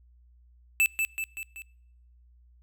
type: tone with echo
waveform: square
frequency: 2637 Hz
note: E7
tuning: in tune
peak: -20 dBFS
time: 0.8-0.86 s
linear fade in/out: 0 ms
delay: 190 ms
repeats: 4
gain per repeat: -5 dB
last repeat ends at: 1.62 s
effects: noise-tail reverb RT60 0.8 s tail -26 dB re dry + added 60 Hz sine -55 dBFS peak until 2.62 s